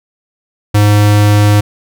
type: tone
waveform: square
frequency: 103.83 Hz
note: G#2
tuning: in tune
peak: -6 dBFS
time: 0.74-1.61 s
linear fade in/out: 10 ms
effects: none